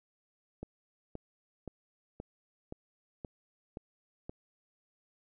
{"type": "click train", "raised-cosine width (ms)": 2, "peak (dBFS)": -27, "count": 8, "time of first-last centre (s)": [0.63, 4.295], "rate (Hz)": 1.91, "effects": []}